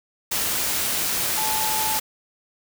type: tone in noise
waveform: sine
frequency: 870 Hz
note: A5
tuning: 20 cents flat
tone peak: -26 dBFS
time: 1.37-1.99 s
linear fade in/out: 10 ms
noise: white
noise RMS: -24 dBFS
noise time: 0.31-2 s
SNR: -5 dB
effects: none

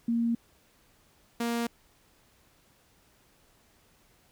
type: tone pair in turn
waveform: sine / sawtooth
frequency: 232.8 / 234.6 Hz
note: A#3 / A#3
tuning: -2 / +11 cents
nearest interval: unison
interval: 13 cents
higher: second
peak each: -24 dBFS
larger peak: neither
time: 0.08-0.35 / 1.4-1.67 s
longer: neither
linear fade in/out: 5 ms
effects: pink hiss -64 dBFS RMS until 4.31 s

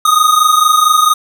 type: tone pair together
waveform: square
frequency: 1229.6 / 1254 Hz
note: D#6 / D#6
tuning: -21 / +13 cents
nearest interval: unison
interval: 34 cents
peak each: -11 dBFS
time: 0.05-1.14 s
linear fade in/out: 5 ms
effects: none

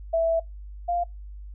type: tone pair in turn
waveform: sine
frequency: 659.3 / 697.3 Hz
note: E5 / F5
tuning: 0 / -3 cents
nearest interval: minor second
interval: 97 cents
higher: second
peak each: -19 / -22 dBFS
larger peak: first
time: 0.13-0.4 / 0.88-1.04 s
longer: first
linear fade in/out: 10 ms
effects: noise-tail reverb RT60 0.2 s tail -26 dB re dry + added 50 Hz sine -37 dBFS peak until 1.54 s

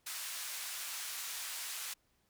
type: band-pass noise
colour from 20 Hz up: white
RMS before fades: -42 dBFS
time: 0.06-1.94 s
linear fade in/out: 10 ms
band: 1100 to 12000 Hz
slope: 12 dB/octave
effects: pink hiss -75 dBFS RMS until 2.29 s

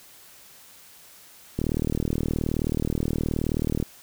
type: click train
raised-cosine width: 3 ms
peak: -12 dBFS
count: 88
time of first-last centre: 1.59-3.827 s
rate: 38.9 Hz
effects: white hiss -50 dBFS RMS until 4.02 s

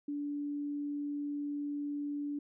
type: tone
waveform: sine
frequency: 289.7 Hz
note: D4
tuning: 24 cents flat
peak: -34 dBFS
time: 0.08-2.39 s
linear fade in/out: 5 ms
effects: none

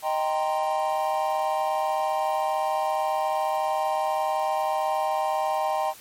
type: chord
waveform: triangle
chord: C minor seventh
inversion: first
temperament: equal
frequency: 622.3 / 784 / 932.3 / 1046.5 Hz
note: Eb5 / G5 / Bb5 / C6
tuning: 0 / 0 / 0 / 0 cents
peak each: -26 / -24 / -28 / -30 dBFS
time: 0.02-5.94 s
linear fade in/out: 50 ms
effects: white hiss -47 dBFS RMS until 6 s + MP3 64 kbps

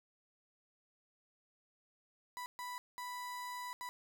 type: tone bursts at uneven times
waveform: 35% pulse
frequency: 987.8 Hz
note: B5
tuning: in tune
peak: -40 dBFS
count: 4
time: 2.37-2.46 / 2.59-2.78 / 2.98-3.73 / 3.81-3.89 s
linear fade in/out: 0 ms
effects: none

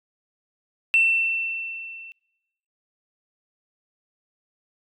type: tone with level ramp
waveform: sine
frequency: 2688 Hz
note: E7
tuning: 33 cents sharp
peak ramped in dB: -13 to -39 dBFS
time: 0.94-2.12 s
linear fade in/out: 0 ms
effects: noise-tail reverb RT60 1.0 s tail -26 dB re dry + tanh soft clip ceiling -9 dBFS

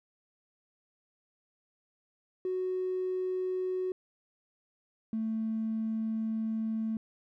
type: tone pair in turn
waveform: triangle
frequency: 370 / 221.6 Hz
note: F#4 / A3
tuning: 0 / +13 cents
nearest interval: major sixth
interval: 887 cents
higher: first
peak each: -26 dBFS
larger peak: neither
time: 2.45-3.92 / 5.13-6.97 s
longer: second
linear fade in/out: 2 ms
effects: tanh soft clip ceiling -27 dBFS

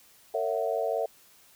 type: chord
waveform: sine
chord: F# dominant seventh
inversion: first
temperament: equal with one note detuned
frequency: 454.5 / 554.4 / 659.3 / 740 Hz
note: A#4 / C#5 / E5 / F#5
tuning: -44 / 0 / 0 / 0 cents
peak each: -31 / -32 / -30 / -34 dBFS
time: 0.34-1.06 s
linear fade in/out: 5 ms
effects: white hiss -58 dBFS RMS until 1.55 s

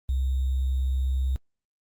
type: tone with sample-and-hold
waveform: sine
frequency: 65.41 Hz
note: C2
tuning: in tune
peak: -22 dBFS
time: 0.09-1.36 s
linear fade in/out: 0 ms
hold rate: 3675 Hz
effects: Opus 24 kbps

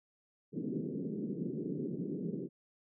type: band-pass noise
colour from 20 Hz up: pink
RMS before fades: -38 dBFS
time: 0.52-2.49 s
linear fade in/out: 50 ms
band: 150 to 420 Hz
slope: 48 dB/octave
effects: none

